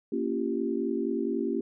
sine chord, G half-diminished seventh, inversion first, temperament equal with one note detuned, 233.1 / 277.2 / 341.6 / 392 Hz, Bb3 / Db4 / F4 / G4, 0 / 0 / -38 / 0 cents, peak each -32 dBFS, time 0.12-1.61 s, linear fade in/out 5 ms, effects none

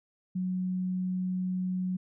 sine tone, 184 Hz, F#3, 9 cents flat, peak -28 dBFS, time 0.35-1.97 s, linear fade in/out 10 ms, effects none

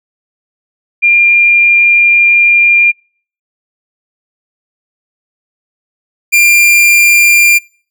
sine / 45% pulse tone pair in turn, 2398 / 2389 Hz, D7 / D7, +36 / +29 cents, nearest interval unison, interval 7 cents, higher first, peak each -4 dBFS, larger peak neither, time 1.02-2.92 / 6.32-7.59 s, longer first, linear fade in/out 20 ms, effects noise-tail reverb RT60 0.5 s tail -26 dB re dry

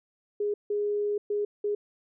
sine tone bursts at uneven times, 413.3 Hz, G#4, 8 cents flat, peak -25 dBFS, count 4, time 0.4-0.54 / 0.7-1.18 / 1.3-1.45 / 1.64-1.75 s, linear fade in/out 5 ms, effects none

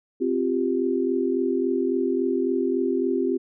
sine chord, C suspended fourth, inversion none, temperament just, 261.6 / 348.8 / 392.4 Hz, C4 / F4 / G4, 0 / -2 / +2 cents, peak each -25 dBFS, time 0.2-3.38 s, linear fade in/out 20 ms, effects none

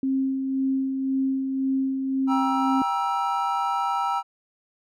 sine tone with tremolo, 266.9 Hz, C4, 35 cents sharp, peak -20 dBFS, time 0.03-2.82 s, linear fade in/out 2 ms, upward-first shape sine, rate 1.9 Hz, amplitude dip 40%
triangle chord, E diminished, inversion first, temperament just, 791.1 / 949.3 / 1318.5 Hz, G5 / Bb5 / E6, +16 / +31 / 0 cents, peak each -25 dBFS, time 2.27-4.23 s, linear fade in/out 50 ms
effects none

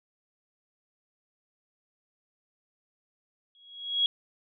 sine tone with exponential growth, 3316 Hz, G#7, 3 cents flat, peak -19 dBFS, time 3.55-4.06 s, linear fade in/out 1 ms, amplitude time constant 110 ms, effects none

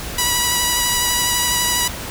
5% pulse tone with vibrato, 975 Hz, B5, 23 cents flat, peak -4 dBFS, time 0.18-1.88 s, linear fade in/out 5 ms, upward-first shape sine, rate 12 Hz, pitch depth 17 cents each way, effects added 60 Hz sine -37 dBFS peak until 2.1 s + pink hiss -29 dBFS RMS until 2.1 s

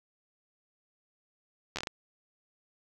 slowing click train, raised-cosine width 0.2 ms, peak -17 dBFS, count 6, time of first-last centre 1.76-1.872 s, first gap 11 ms, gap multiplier 1.36, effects none

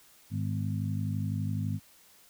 harmonic tone with a mistuned harmonic, 51.9 Hz, G#1, in tune, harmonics 2 / 3 / 4 / 5, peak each -31 / -35 / -37 / -39 dBFS, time 0.3-1.8 s, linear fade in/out 50 ms, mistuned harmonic 5, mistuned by -39 cents, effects white hiss -59 dBFS RMS until 2.29 s

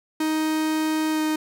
45% pulse tone with pitch glide, 312.6 to 310.1 Hz, D#4 to D#4, +8 to -6 cents, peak -21 dBFS, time 0.2-1.36 s, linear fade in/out 5 ms, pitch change -14 cents, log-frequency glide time 1.11-1.21 s, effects none

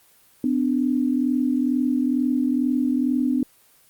sine tone pair together, 252.8 / 295 Hz, B3 / D4, +41 / +8 cents, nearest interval minor third, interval 267 cents, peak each -20 / -23 dBFS, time 0.44-3.43 s, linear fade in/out 2 ms, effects white hiss -56 dBFS RMS until 3.89 s + Opus 24 kbps

